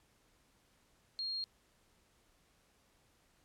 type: tone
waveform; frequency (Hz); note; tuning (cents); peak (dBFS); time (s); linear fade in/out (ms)
sine; 4275; C8; +36; -36; 1.19-1.44; 0
effects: pink hiss -71 dBFS RMS until 3.44 s + low-pass 12000 Hz 12 dB/octave